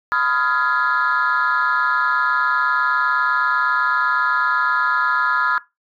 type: chord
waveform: sine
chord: F half-diminished seventh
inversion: second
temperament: just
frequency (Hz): 1005.8 / 1257.2 / 1396.9 / 1676.3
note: Cb6 / Eb6 / F6 / Ab6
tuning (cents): +31 / +18 / 0 / +16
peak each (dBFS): -22 / -20 / -19 / -20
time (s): 0.12-5.58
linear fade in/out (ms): 0
effects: noise-tail reverb RT60 0.2 s tail -18 dB re dry + tanh soft clip ceiling -10 dBFS